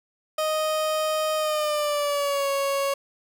30% pulse tone with pitch glide, 622.3 to 554.4 Hz, D#5 to C#5, 0 to 0 cents, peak -20 dBFS, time 0.38-2.94 s, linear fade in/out 5 ms, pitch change -200 cents, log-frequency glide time 1.36-2.49 s, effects 8-bit

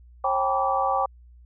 sine tone cluster, 540 / 783 / 862 / 975 / 1156 Hz, C#5 / G5 / A5 / B5 / D6, -45 / -2 / -36 / -23 / -28 cents, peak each -28 / -24 / -32 / -30 / -26 dBFS, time 0.24-1.06 s, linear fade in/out 5 ms, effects added 60 Hz sine -47 dBFS peak until 1.45 s

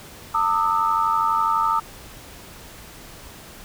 sine tone cluster, 904 / 1205 / 1297 Hz, A5 / D6 / E6, +47 / +44 / -28 cents, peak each -22 dBFS, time 0.34-1.8 s, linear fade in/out 10 ms, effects pink hiss -42 dBFS RMS until 3.64 s

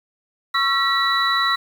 sine tone cluster, 1107 / 1345 / 1925 / 3940 Hz, C#6 / E6 / B6 / B7, -3 / +34 / -45 / -5 cents, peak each -22 dBFS, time 0.54-1.56 s, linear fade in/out 10 ms, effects 7-bit

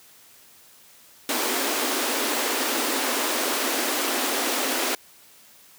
pink high-pass noise, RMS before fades -25 dBFS, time 1.29-4.95 s, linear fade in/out 2 ms, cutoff 240 Hz, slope 96 dB/octave, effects white hiss -52 dBFS RMS until 5.78 s + high-pass 80 Hz 12 dB/octave

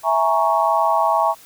sine chord, A# half-diminished seventh, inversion second, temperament equal, 659.3 / 830.6 / 932.3 / 1108.7 Hz, E5 / G#5 / A#5 / C#6, 0 / 0 / 0 / 0 cents, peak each -20 dBFS, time 0.03-1.35 s, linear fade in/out 50 ms, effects white hiss -46 dBFS RMS until 1.45 s

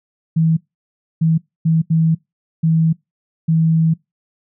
sine tone bursts at uneven times, 161.9 Hz, E3, 31 cents flat, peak -11 dBFS, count 6, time 0.36-0.57 / 1.21-1.38 / 1.65-1.82 / 1.9-2.15 / 2.63-2.93 / 3.48-3.94 s, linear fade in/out 10 ms, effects noise-tail reverb RT60 0.2 s tail -24 dB re dry

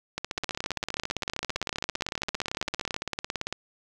two click trains, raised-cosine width 0.2 ms, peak -12 / -13 dBFS, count 57 / 43, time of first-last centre 0.38-3.526 / 0.18-2.943 s, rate 17.8 / 15.2 Hz, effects 9-bit

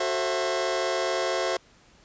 sawtooth chord, F# half-diminished seventh, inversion none, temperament just, 370 / 444 / 532.8 / 666 Hz, F#4 / A4 / C5 / E5, 0 / +16 / +31 / +18 cents, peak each -26 / -30 / -25 / -25 dBFS, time 0-1.57 s, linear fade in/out 5 ms, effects pink hiss -57 dBFS RMS until 2.04 s + resampled to 16000 Hz

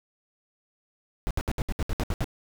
brown noise bursts, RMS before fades -26 dBFS, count 10, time 1.27-2.243 s, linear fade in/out 0 ms, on 37 ms, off 67 ms, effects none

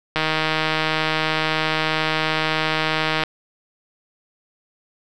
click train, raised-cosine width 0.3 ms, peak -4 dBFS, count 484, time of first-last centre 0.16-3.236 s, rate 157 Hz, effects none

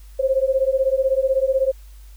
sine beating tone pair, 523.3 / 539.3 Hz, C5 / C#5, 0 / -48 cents, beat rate 16 Hz, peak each -19 dBFS, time 0.19-1.72 s, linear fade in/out 10 ms, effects added 50 Hz sine -39 dBFS peak until 2.16 s + white hiss -55 dBFS RMS until 2.16 s

